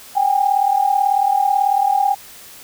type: tone pair together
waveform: sine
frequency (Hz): 773.8 / 812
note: G5 / G#5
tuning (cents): -23 / -39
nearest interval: minor second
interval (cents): 84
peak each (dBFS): -17 / -15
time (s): 0.15-2.15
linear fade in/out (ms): 20
effects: white hiss -40 dBFS RMS until 2.63 s

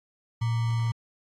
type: tone with sample-and-hold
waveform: sine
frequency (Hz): 115.3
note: A#2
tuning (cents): -19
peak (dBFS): -23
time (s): 0.41-0.92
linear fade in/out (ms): 10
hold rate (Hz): 1050
effects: low-pass 6000 Hz 12 dB/octave + AAC 64 kbps

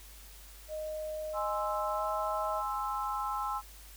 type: tone with pitch glide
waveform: sine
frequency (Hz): 619 to 631.3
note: D#5 to D#5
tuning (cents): -9 to +25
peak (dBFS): -35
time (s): 0.68-2.63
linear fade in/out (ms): 50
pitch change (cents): +34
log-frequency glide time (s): 1.93-2.02
type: chord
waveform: sine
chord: Ab augmented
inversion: none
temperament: equal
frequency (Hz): 830.6 / 1046.5 / 1318.5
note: Ab5 / C6 / E6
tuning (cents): 0 / 0 / 0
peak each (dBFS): -36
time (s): 1.33-3.62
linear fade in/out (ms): 50
effects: added 50 Hz sine -51 dBFS peak until 3.96 s + white hiss -54 dBFS RMS until 3.96 s

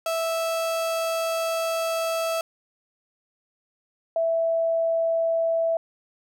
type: tone pair in turn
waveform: 35% pulse / sine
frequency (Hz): 657 / 659.8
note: E5 / E5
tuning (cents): -6 / +1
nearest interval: unison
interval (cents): 7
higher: second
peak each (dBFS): -22 / -20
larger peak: second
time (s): 0.06-2.41 / 4.16-5.77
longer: first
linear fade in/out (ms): 2
effects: none

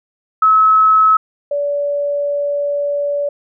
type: tone pair in turn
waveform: sine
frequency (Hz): 1291 / 575.1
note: E6 / D5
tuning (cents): -37 / -36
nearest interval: octave + major second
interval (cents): 1399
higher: first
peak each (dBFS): -7 / -15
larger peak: first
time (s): 0.42-1.17 / 1.51-3.29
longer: second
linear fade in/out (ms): 5
effects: none

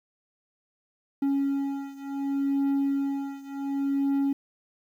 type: beating tone pair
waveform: triangle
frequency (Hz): 276.9 / 277.58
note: C#4 / C#4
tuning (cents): -2 / +2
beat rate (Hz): 0.68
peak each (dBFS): -25 / -27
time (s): 1.22-4.33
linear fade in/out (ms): 5
effects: 10-bit

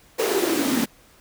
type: noise with high-pass filter sweep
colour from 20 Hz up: pink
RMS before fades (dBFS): -22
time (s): 0.18-0.86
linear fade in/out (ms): 20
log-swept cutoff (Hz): 450 to 230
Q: 7.3
effects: pink hiss -54 dBFS RMS until 1.2 s

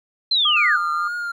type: linear sweep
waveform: sine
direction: down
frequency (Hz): 4186 to 1331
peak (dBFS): -15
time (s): 0.31-0.78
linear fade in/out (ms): 5
type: tone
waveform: sine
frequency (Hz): 1214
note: D#6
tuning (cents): -43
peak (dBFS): -21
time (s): 0.45-1.08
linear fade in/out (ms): 5
type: tone with vibrato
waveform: triangle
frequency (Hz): 1400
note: F6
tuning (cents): +4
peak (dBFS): -22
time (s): 0.56-1.32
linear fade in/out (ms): 10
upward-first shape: triangle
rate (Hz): 2.1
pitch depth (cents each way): 46
effects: none

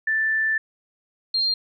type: tone pair in turn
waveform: sine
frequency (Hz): 1765 / 4198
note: A6 / C8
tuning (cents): +5 / +5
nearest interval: octave + minor third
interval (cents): 1500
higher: second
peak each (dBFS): -19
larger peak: neither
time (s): 0.07-0.58 / 1.34-1.54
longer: first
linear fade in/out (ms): 5
effects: none

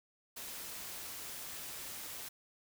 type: noise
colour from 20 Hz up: white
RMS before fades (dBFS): -45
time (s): 0.36-2.29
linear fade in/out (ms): 10
effects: none

